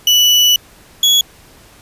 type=tone pair in turn; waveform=35% pulse; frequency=2960 / 3361 Hz; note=F#7 / G#7; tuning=0 / +20 cents; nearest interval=major second; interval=220 cents; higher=second; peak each=-6 dBFS; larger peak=neither; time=0.07-0.56 / 1.03-1.21 s; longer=first; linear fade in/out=2 ms; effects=pink hiss -44 dBFS RMS until 1.81 s + resampled to 32000 Hz